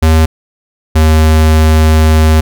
square tone pair in turn, 79.6 / 78.55 Hz, D#2 / D#2, +40 / +17 cents, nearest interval unison, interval 23 cents, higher first, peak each -5 dBFS, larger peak neither, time 0.02-0.26 / 0.95-2.41 s, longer second, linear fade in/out 10 ms, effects none

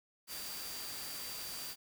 sine tone in noise, 4699 Hz, D8, in tune, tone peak -47 dBFS, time 0.27-1.76 s, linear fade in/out 50 ms, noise white, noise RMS -44 dBFS, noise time 0.27-1.76 s, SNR -6 dB, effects none

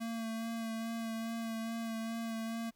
square tone with vibrato, 226.7 Hz, A#3, 48 cents flat, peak -37 dBFS, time 0-2.71 s, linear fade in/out 20 ms, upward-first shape sine, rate 2.4 Hz, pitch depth 19 cents each way, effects pink hiss -75 dBFS RMS until 2.75 s

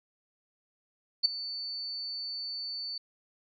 sine tone with ADSR envelope, 4500 Hz, C#8, 25 cents sharp, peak -17 dBFS, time 1.23-2.98 s, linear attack 22 ms, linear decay 11 ms, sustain -17 dB, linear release 4 ms, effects MP3 48 kbps

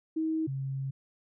sine tone pair in turn, 318.5 / 135.16 Hz, D#4 / C#3, +41 / -43 cents, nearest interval octave + minor third, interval 1484 cents, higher first, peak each -27 / -31 dBFS, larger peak first, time 0.16-0.47 / 0.47-0.91 s, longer second, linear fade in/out 10 ms, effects none

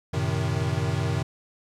square chord, F# diminished seventh, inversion none, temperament equal with one note detuned, 92.5 / 112.44 / 130.81 / 155.56 Hz, F#2 / A2 / C3 / Eb3, 0 / +38 / 0 / 0 cents, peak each -30 dBFS, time 0.13-1.23 s, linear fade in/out 10 ms, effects low-pass 8000 Hz 12 dB/octave + 10-bit

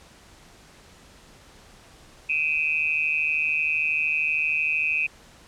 sine tone with amplitude modulation, 2518 Hz, D#7, 20 cents sharp, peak -17 dBFS, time 2.29-5.07 s, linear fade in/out 10 ms, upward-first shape sine, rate 153 Hz, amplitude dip 95%, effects pink hiss -51 dBFS RMS until 5.47 s + low-pass 9000 Hz 12 dB/octave

